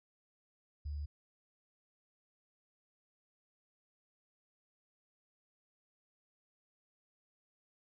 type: tone with sample-and-hold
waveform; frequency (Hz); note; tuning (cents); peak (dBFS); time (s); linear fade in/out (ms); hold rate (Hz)
sine; 73.42; D2; 0; -37; 0.85-1.06; 10; 4900
effects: resampled to 16000 Hz